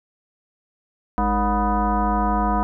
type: tone with frequency modulation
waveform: sine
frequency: 466.2 Hz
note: A#4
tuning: in tune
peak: -17 dBFS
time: 1.18-2.63 s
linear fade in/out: 0 ms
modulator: 259 Hz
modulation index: 2.7
effects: none